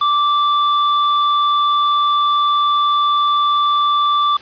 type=tone; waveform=square; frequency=1170 Hz; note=D6; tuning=7 cents flat; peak=-13 dBFS; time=0.01-4.37 s; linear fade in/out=5 ms; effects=white hiss -38 dBFS RMS until 4.41 s + resampled to 11025 Hz